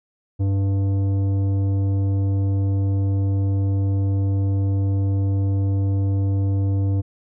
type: tone with tanh clipping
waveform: triangle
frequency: 98 Hz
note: G2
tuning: in tune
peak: -19 dBFS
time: 0.39-7.02 s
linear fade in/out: 20 ms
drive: 15 dB
effects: none